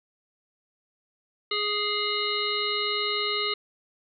harmonic tone with a mistuned harmonic, 415.3 Hz, G#4, in tune, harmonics 1 / 3 / 5 / 7 / 9 / 10, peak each -32 / -32 / -32 / -32 / -32 / -32 dBFS, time 1.51-3.54 s, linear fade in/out 5 ms, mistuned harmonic 5, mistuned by +16 cents, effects none

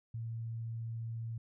sine tone, 114.3 Hz, A#2, 34 cents flat, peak -37 dBFS, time 0.14-1.38 s, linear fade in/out 5 ms, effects none

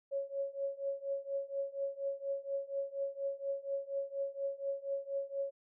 sine tone with tremolo, 553 Hz, C#5, 4 cents flat, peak -31 dBFS, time 0.11-5.51 s, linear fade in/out 20 ms, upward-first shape triangle, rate 4.2 Hz, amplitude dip 95%, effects none

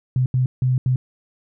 sine tone bursts at uneven times, 127.8 Hz, C3, 40 cents flat, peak -15 dBFS, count 4, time 0.16-0.26 / 0.34-0.46 / 0.62-0.78 / 0.86-0.96 s, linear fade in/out 2 ms, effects none

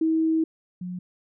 sine tone pair in turn, 321.1 / 180.21 Hz, E4 / F#3, -45 / -45 cents, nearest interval minor seventh, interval 1000 cents, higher first, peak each -19 / -30 dBFS, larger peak first, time 0.01-0.44 / 0.81-0.99 s, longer first, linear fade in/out 5 ms, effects none

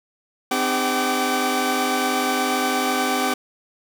sawtooth tone cluster, 256.8 / 304.2 / 404.7 / 762 / 1168 Hz, C4 / D#4 / G#4 / G5 / D6, -32 / -39 / -45 / -49 / -10 cents, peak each -21 / -26 / -24 / -20 / -23 dBFS, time 0.51-3.34 s, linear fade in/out 5 ms, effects none

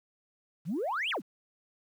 sine exponential two-way sweep, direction up then down, 138.59 to 3477 to 138.59 Hz, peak -28 dBFS, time 0.65-1.22 s, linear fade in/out 50 ms, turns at 1.1 s, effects tanh soft clip ceiling -26 dBFS + 10-bit

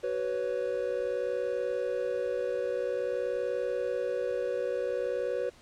triangle chord, F# suspended fourth, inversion none, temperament equal with one note detuned, 375.6 / 493.9 / 554.4 Hz, F#4 / B4 / C#5, +26 / 0 / 0 cents, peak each -34 / -29 / -32 dBFS, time 0.03-5.5 s, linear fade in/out 10 ms, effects pink hiss -57 dBFS RMS until 5.61 s + low-pass 8000 Hz 12 dB/octave

